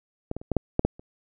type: clicks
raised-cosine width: 2 ms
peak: -15 / -19 / -27 / -12 / -7 / -6 / -7 / -30 dBFS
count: 8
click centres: 0.314 / 0.366 / 0.415 / 0.517 / 0.567 / 0.794 / 0.85 / 0.995 s
effects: none